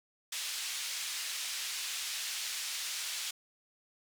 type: band-pass noise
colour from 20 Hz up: pink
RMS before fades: -38 dBFS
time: 0.32-3.31 s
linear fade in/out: 5 ms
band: 2800 to 9100 Hz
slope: 12 dB/octave
effects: none